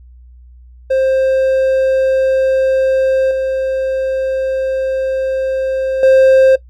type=tone with level steps; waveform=triangle; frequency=528 Hz; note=C5; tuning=16 cents sharp; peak=-8 / -12 / -3 dBFS; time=0.9-6.56 s; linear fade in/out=10 ms; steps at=3.31 / 6.03 s; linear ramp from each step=2 ms; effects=noise-tail reverb RT60 0.1 s tail -19 dB re dry + added 61 Hz sine -37 dBFS peak until 6.69 s